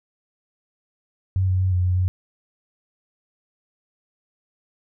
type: tone with pitch steps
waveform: sine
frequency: 94.3 / 92.6 / 93.5 / 90 / 90.7 / 91.8 Hz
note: F#2 / F#2 / F#2 / F#2 / F#2 / F#2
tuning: +33 / +2 / +19 / -47 / -34 / -13 cents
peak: -17 dBFS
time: 1.36-2.08 s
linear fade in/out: 0 ms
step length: 120 ms
effects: none